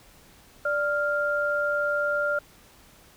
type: tone pair together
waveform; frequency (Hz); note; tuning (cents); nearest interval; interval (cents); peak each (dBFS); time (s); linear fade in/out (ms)
sine; 587 / 1396.9; D5 / F6; -1 / 0; octave + minor third; 1501; -26 / -25; 0.65-2.39; 5
effects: pink hiss -54 dBFS RMS until 3.16 s